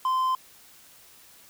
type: tone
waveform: triangle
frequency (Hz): 1035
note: C6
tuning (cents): -19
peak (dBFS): -20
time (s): 0.05-0.35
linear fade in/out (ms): 2
effects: white hiss -53 dBFS RMS until 1.49 s